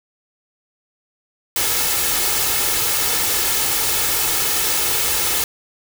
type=noise with comb filter; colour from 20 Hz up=white; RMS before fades=-19 dBFS; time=1.56-5.44 s; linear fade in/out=2 ms; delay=2.3 ms; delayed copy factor=+0.5; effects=none